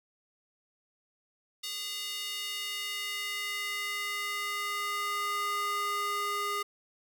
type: tone with high-pass filter sweep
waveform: square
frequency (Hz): 408.6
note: G#4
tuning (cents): -28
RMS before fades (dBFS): -34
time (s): 1.63-6.63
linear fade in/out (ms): 10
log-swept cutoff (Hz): 3600 to 870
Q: 1.9
effects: none